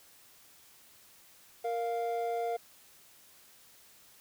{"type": "tone pair together", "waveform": "triangle", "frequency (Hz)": [465.8, 698.5], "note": ["A#4", "F5"], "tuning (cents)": [-1, 0], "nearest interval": "perfect fifth", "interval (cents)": 701, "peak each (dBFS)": [-32, -31], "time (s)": [1.64, 2.57], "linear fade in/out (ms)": 10, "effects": ["white hiss -59 dBFS RMS until 4.2 s"]}